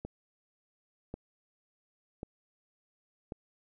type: click train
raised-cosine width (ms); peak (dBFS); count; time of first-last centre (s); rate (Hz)
2; -25; 4; 0.05-3.322; 0.917
effects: none